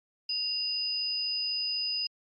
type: tone pair together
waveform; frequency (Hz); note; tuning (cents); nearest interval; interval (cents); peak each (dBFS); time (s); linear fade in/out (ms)
sine; 2794 / 4978; F7 / D#8; 0 / 0; minor seventh; 1000; -38 / -29; 0.29-2.07; 5
effects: Opus 48 kbps